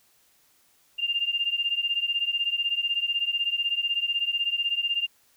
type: beating tone pair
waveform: sine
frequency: 2794 / 2810 Hz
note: F7 / F7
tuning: 0 / +10 cents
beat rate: 16 Hz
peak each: -26 / -28 dBFS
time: 0.98-5.07 s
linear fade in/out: 20 ms
effects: white hiss -63 dBFS RMS until 5.36 s